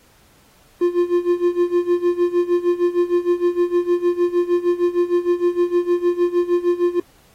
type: tone with tremolo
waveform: triangle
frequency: 351 Hz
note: F4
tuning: 9 cents sharp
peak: -10 dBFS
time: 0.81-7 s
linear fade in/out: 5 ms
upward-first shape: sine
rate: 6.5 Hz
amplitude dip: 85%
effects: pink hiss -54 dBFS RMS until 7.34 s + AAC 48 kbps